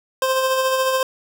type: tone with tremolo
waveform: 25% pulse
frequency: 523.3 Hz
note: C5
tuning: in tune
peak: -12 dBFS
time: 0.22-1.03 s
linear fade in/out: 2 ms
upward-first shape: sine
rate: 14 Hz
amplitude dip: 35%
effects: none